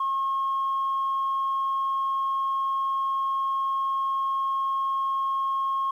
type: tone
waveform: sine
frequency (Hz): 1081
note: C#6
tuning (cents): -44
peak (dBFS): -22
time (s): 0-5.91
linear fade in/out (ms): 5
effects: tanh soft clip ceiling -20 dBFS + 10-bit